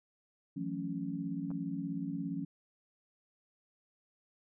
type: chord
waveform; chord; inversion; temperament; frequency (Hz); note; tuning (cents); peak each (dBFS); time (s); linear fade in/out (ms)
sine; F# minor seventh; third; equal with one note detuned; 164.81 / 181.82 / 220 / 277.2; E3 / F#3 / A3 / C#4; 0 / -30 / 0 / 0; -41 / -40 / -44 / -38; 0.56-2.45; 10
type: clicks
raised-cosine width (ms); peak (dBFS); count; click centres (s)
1; -38; 2; 1.505 / 1.514
effects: none